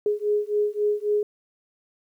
sine beating tone pair, 415.3 / 419 Hz, G#4 / G#4, 0 / +15 cents, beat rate 3.7 Hz, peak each -24 dBFS, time 0.06-1.23 s, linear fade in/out 2 ms, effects 10-bit

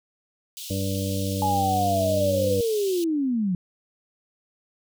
pink high-pass noise, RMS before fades -37 dBFS, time 0.57-3.04 s, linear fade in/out 0 ms, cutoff 2900 Hz, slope 48 dB/octave
harmonic tone, 97 Hz, G2, 18 cents flat, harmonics 1 / 2 / 3 / 5 / 6, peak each -27 / -30 / -32 / -34 / -35 dBFS, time 0.7-2.61 s, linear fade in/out 5 ms
sine linear sweep, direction down, 849 to 172.3 Hz, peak -21 dBFS, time 1.42-3.55 s, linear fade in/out 2 ms
effects none

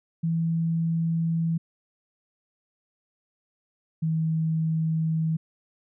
sine tone pair in turn, 164.81 / 160.3 Hz, E3 / E3, 0 / -48 cents, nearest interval unison, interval 48 cents, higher first, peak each -22 dBFS, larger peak neither, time 0.23-1.58 / 4.02-5.37 s, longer neither, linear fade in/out 10 ms, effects none

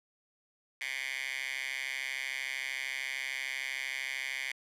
10% pulse tone with high-pass filter, 133.1 Hz, C3, 30 cents sharp, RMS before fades -37 dBFS, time 0.81-4.52 s, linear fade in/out 2 ms, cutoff 2200 Hz, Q 4.7, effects low-pass 12000 Hz 12 dB/octave

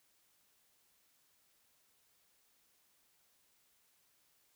silence, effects white hiss -73 dBFS RMS until 4.55 s

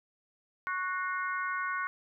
harmonic tone with a mistuned harmonic, 368.8 Hz, F#4, 6 cents flat, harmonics 3 / 4 / 5 / 6, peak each -34 / -34 / -41 / -42 dBFS, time 0.67-1.87 s, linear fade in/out 0 ms, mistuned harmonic 6, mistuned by -62 cents, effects none

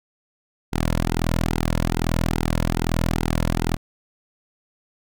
sawtooth tone with flanger, 41.2 Hz, E1, in tune, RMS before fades -22 dBFS, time 0.72-3.77 s, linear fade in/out 20 ms, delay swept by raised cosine 1.7 to 2.59 ms, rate 2.4 Hz, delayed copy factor -0.8, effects none

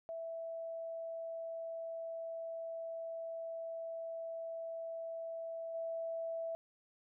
sine tone with level steps, 659.3 Hz, E5, in tune, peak -40 / -37 dBFS, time 0.09-6.55 s, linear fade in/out 0 ms, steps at 5.74 s, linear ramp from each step 10 ms, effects none

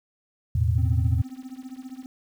sine chord, E suspended fourth, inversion none, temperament just, 82.41 / 109.88 / 123.61 Hz, E2 / A2 / B2, 0 / -2 / +2 cents, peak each -22 / -23 / -27 dBFS, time 0.55-1.22 s, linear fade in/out 5 ms
triangle tone with tremolo, 259 Hz, C4, 17 cents flat, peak -30 dBFS, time 0.78-2.06 s, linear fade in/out 0 ms, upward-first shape triangle, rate 15 Hz, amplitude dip 95%
effects 9-bit

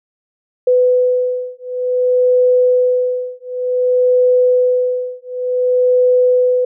sine beating tone pair, 500 / 500.55 Hz, B4 / B4, +21 / +23 cents, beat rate 0.55 Hz, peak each -14 dBFS, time 0.67-6.65 s, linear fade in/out 5 ms, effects none

